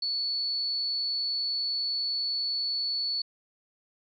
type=tone; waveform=sine; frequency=4435 Hz; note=C#8; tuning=in tune; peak=-27 dBFS; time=0.02-3.22 s; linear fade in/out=5 ms; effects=none